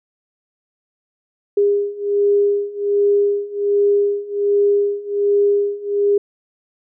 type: beating tone pair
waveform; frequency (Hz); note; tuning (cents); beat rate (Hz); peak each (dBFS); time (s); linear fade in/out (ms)
sine; 405.5 / 406.8; G#4 / G#4; -41 / -36; 1.3; -18 / -16; 1.57-6.18; 5
effects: none